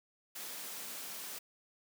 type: high-pass noise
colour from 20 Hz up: white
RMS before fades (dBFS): -44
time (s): 0.35-1.39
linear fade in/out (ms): 10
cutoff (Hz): 170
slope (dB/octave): 24
effects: none